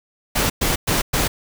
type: noise bursts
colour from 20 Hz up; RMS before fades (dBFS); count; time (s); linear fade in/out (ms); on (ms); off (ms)
pink; -19; 4; 0.35-1.28; 10; 150; 110
effects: none